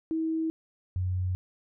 sine tone pair in turn, 321.7 / 91.67 Hz, E4 / F#2, -42 / -16 cents, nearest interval octave + minor seventh, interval 2174 cents, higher first, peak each -26 dBFS, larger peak neither, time 0.11-0.5 / 0.96-1.35 s, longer neither, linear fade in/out 0 ms, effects none

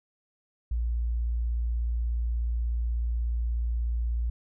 sine tone, 58.27 Hz, A#1, in tune, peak -25 dBFS, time 0.71-4.3 s, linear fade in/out 5 ms, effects none

